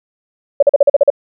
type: tone bursts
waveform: sine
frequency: 568 Hz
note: C#5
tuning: 42 cents sharp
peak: -3 dBFS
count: 8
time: 0.6-1.102 s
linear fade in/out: 5 ms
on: 26 ms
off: 42 ms
effects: none